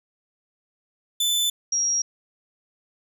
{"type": "tone pair in turn", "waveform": ["sawtooth", "sine"], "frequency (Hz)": [3514, 5649], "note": ["A7", "F8"], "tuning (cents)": [-3, 19], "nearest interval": "minor sixth", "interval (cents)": 822, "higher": "second", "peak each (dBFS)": [-17, -20], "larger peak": "first", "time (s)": [[1.2, 1.5], [1.72, 2.02]], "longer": "neither", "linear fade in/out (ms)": 5, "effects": []}